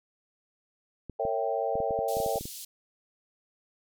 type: clicks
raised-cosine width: 3 ms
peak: -26 dBFS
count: 12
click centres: 1.097 / 1.252 / 1.755 / 1.803 / 1.908 / 1.99 / 2.169 / 2.202 / 2.262 / 2.358 / 2.41 / 2.455 s
type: chord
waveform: sine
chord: A# diminished seventh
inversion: none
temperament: equal with one note detuned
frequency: 456.8 / 554.4 / 659.3 / 784 Hz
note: A#4 / C#5 / E5 / G5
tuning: -35 / 0 / 0 / 0 cents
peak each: -32 dBFS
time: 1.19-2.39 s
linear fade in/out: 10 ms
type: band-pass noise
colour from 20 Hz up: white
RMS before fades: -42 dBFS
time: 2.08-2.65 s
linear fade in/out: 5 ms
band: 3300 to 16000 Hz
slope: 24 dB/octave
effects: none